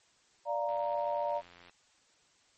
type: chord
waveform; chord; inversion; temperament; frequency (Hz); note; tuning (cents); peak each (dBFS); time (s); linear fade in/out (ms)
sine; Bb major; first; equal; 587.3 / 698.5 / 932.3; D5 / F5 / Bb5; 0 / 0 / 0; -33 / -36 / -34; 0.45-1.42; 50
type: click train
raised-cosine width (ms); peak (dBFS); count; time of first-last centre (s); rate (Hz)
0.3; -38; 89; 0.69-1.696; 87.5
effects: white hiss -67 dBFS RMS until 2.57 s + MP3 32 kbps